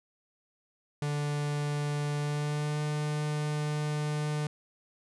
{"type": "tone with pitch glide", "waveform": "45% pulse", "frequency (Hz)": [146.5, 149.84], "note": ["D3", "D3"], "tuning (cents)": [-4, 35], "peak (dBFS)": -29, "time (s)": [1.02, 4.47], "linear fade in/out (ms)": 2, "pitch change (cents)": 39, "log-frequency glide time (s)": [2.19, 2.82], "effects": ["resampled to 24000 Hz"]}